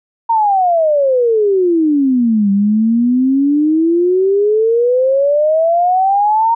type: exponential two-way sweep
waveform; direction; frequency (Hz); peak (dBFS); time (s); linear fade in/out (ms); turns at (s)
sine; down then up; 932.3 to 196 to 932.3; -9; 0.29-6.55; 10; 2.51
effects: none